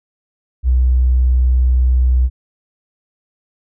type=tone with tanh clipping; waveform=triangle; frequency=62.8 Hz; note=B1; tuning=30 cents sharp; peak=-9 dBFS; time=0.63-2.3 s; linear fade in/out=50 ms; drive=3 dB; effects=none